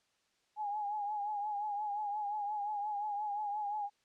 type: tone with vibrato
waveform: sine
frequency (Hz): 830.6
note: G#5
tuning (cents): 0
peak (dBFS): -34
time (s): 0.56-3.9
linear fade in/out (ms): 50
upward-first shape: triangle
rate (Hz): 5.7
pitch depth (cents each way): 64
effects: white hiss -75 dBFS RMS until 4.04 s + low-pass 6000 Hz 12 dB/octave